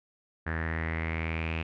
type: tone with low-pass filter sweep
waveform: sawtooth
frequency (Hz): 81.1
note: E2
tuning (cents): -28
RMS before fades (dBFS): -32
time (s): 0.46-1.63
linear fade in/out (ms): 10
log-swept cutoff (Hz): 1700 to 2600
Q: 7.5
effects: none